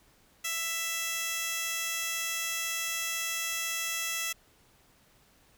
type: tone with high-pass filter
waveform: 15% pulse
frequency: 662 Hz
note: E5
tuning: 7 cents sharp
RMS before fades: -33 dBFS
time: 0.44-4.33 s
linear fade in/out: 10 ms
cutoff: 3000 Hz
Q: 0.73
effects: pink hiss -63 dBFS RMS until 5.57 s